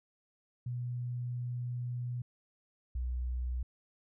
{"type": "tone pair in turn", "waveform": "sine", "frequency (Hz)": [122.5, 61.89], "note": ["B2", "B1"], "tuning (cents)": [-14, 4], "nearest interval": "octave", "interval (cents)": 1182, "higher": "first", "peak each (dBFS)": [-34, -32], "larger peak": "second", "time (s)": [[0.66, 2.22], [2.95, 3.63]], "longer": "first", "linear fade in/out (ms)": 5, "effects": []}